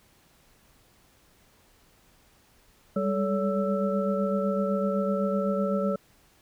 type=tone cluster; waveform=sine; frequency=197 / 204.9 / 433.5 / 566 / 1323 Hz; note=G3 / G#3 / A4 / C#5 / E6; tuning=+9 / -23 / -26 / +36 / +6 cents; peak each=-27 / -36 / -32 / -28 / -35 dBFS; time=2.96-5.96 s; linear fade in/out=5 ms; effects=pink hiss -61 dBFS RMS until 6.41 s